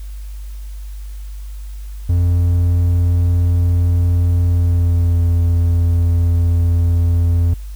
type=tone with pitch glide; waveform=triangle; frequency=87.31 to 85.66 Hz; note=F2 to F2; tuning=0 to -33 cents; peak=-9 dBFS; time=2.09-7.54 s; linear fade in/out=5 ms; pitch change=-33 cents; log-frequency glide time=4.46-5.23 s; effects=added 50 Hz sine -26 dBFS peak until 7.75 s + white hiss -48 dBFS RMS until 7.75 s